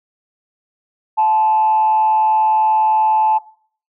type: tone with frequency modulation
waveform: sine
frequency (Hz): 870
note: A5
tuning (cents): -20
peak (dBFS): -10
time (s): 1.17-3.39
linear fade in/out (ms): 20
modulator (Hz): 163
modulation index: 0.25
effects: noise-tail reverb RT60 0.5 s tail -18 dB re dry + tanh soft clip ceiling -6 dBFS

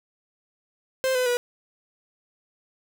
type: tone with pitch steps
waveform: 45% pulse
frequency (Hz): 523.3 / 504.9 / 487.1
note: C5 / B4 / B4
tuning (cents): 0 / +38 / -24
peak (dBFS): -21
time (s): 1.04-1.37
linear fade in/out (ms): 0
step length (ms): 110
effects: none

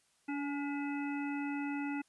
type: harmonic tone with a mistuned harmonic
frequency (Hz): 286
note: D4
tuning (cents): -46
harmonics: 1 / 3 / 5 / 7 / 9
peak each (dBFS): -35 / -44 / -47 / -48 / -47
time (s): 0.28-2.02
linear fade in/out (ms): 10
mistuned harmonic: 3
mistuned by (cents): -31
effects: white hiss -72 dBFS RMS until 2.08 s + resampled to 24000 Hz

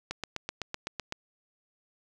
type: click train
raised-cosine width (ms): 0.2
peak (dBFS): -16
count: 9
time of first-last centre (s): 0.11-1.124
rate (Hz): 7.89
effects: none

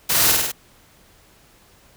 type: noise with echo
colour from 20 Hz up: white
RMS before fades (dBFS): -19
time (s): 0.09-0.32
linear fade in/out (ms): 10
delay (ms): 50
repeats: 4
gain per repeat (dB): -2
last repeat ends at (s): 0.52
effects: pink hiss -53 dBFS RMS until 1.96 s

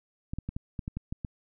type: clicks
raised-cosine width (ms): 5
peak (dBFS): -21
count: 9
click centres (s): 0.335 / 0.386 / 0.49 / 0.565 / 0.792 / 0.879 / 0.97 / 1.125 / 1.248
effects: none

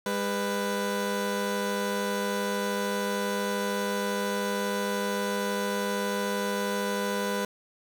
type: tone pair together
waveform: 20% pulse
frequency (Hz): 202.3 / 497.5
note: G#3 / B4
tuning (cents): -45 / +13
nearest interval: octave + major third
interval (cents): 1558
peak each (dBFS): -25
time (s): 0.06-7.45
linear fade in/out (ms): 2
effects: none

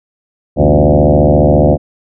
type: tone with frequency modulation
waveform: sine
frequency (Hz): 213.4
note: G#3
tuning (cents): +47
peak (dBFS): -5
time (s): 0.56-1.78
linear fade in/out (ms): 50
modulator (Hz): 74.5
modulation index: 6.1
effects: none

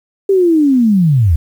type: linear sweep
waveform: sine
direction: down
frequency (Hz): 399.3 to 71.1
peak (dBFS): -7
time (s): 0.29-1.36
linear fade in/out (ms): 5
effects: 7-bit

